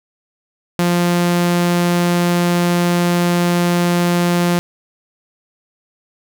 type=tone; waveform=sawtooth; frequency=174.61 Hz; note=F3; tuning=in tune; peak=-9 dBFS; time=0.79-4.59 s; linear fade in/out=0 ms; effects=none